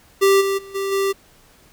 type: tone with level steps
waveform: square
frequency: 392 Hz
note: G4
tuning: in tune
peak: -12 / -19 / -37 / -22 / -18 dBFS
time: 0.21-1.13 s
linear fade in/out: 20 ms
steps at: 0.4 / 0.57 / 0.74 / 0.91 s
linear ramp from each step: 20 ms
effects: pink hiss -52 dBFS RMS until 1.72 s